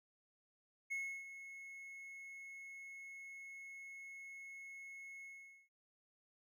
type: tone with ADSR envelope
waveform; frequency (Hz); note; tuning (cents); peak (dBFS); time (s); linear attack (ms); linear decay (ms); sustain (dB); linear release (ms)
triangle; 2181; C#7; -29; -36; 0.9-5.69; 20; 320; -12; 450
effects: none